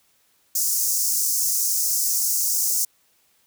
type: high-pass noise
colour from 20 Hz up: pink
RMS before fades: -22 dBFS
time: 0.55-2.85 s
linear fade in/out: 5 ms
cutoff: 5500 Hz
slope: 48 dB/octave
effects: white hiss -63 dBFS RMS until 3.46 s